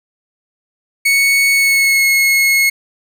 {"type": "tone with pitch glide", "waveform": "40% pulse", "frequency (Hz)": [2217, 2175], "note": ["C#7", "C#7"], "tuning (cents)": [0, -33], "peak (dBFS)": -9, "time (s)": [1.05, 2.7], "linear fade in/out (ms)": 10, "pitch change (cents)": -33, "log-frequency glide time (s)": [1.52, 2.05], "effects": []}